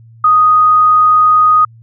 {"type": "tone", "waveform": "sine", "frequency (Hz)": 1244.5, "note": "D#6", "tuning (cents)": 0, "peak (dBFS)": -5, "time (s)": [0.24, 1.65], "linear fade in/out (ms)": 5, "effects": ["added 114 Hz sine -37 dBFS peak until 1.82 s"]}